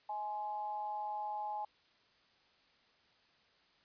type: tone with amplitude modulation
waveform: sine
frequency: 840 Hz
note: G#5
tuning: 19 cents sharp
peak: -34 dBFS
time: 0.09-1.65 s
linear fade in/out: 5 ms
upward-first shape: sine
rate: 204 Hz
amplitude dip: 60%
effects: white hiss -69 dBFS RMS until 3.84 s + resampled to 11025 Hz